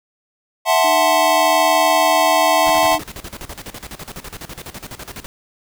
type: chord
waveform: square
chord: F# half-diminished seventh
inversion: third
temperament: equal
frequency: 659.3 / 740 / 880 / 1046.5 Hz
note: E5 / F#5 / A5 / C6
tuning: 0 / 0 / 0 / 0 cents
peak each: -17 / -19 / -19 / -20 dBFS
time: 0.65-2.99 s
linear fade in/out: 50 ms
type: tone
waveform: sine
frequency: 306.9 Hz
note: D#4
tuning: 24 cents flat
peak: -27 dBFS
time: 0.84-3 s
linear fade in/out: 5 ms
type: noise with tremolo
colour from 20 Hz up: pink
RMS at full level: -31 dBFS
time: 2.66-5.26 s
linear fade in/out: 0 ms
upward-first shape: square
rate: 12 Hz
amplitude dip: 80%
effects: none